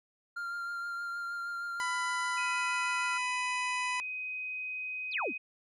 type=tone with vibrato; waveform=triangle; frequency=1393 Hz; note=F6; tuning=5 cents flat; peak=-33 dBFS; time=0.36-3.18 s; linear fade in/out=10 ms; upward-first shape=triangle; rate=6.4 Hz; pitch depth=18 cents each way
type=harmonic tone; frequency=997 Hz; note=B5; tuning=16 cents sharp; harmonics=1 / 2 / 3 / 4 / 5 / 6 / 7 / 9 / 10; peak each=-34 / -37 / -46 / -47 / -48 / -50 / -48 / -50 / -53 dBFS; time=1.8-4 s; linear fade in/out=0 ms
type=tone; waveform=sine; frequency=2512 Hz; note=D#7; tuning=16 cents sharp; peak=-35 dBFS; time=2.37-5.38 s; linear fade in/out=10 ms
type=exponential sweep; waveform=sine; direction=down; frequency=5274 to 185 Hz; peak=-31 dBFS; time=5.11-5.33 s; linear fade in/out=50 ms
effects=none